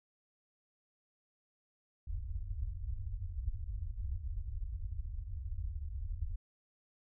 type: low-pass noise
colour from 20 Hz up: pink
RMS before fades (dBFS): -39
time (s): 2.07-6.36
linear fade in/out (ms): 5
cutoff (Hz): 100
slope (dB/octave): 96
effects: none